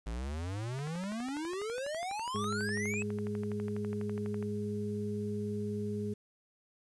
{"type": "exponential sweep", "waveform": "square", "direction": "up", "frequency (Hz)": [52.6, 2637], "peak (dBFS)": -36, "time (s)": [0.06, 3.03], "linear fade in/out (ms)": 10}
{"type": "click train", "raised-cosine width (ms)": 0.5, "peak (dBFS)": -31, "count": 45, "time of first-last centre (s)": [0.79, 4.426], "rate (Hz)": 12.1}
{"type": "harmonic tone", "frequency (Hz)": 103.83, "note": "G#2", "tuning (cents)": 0, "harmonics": [1, 2, 4], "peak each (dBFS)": [-39, -36, -38], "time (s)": [2.34, 6.14], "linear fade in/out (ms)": 10}
{"effects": ["resampled to 24000 Hz", "10-bit"]}